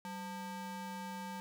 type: ring-modulated tone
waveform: square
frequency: 352.9 Hz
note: F4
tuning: 18 cents sharp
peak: -39 dBFS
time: 0.05-1.4 s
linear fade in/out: 0 ms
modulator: 545 Hz
effects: none